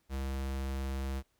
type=tone; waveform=square; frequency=67.1 Hz; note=C2; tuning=44 cents sharp; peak=-34 dBFS; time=0.09-1.23 s; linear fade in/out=50 ms; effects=pink hiss -75 dBFS RMS until 1.39 s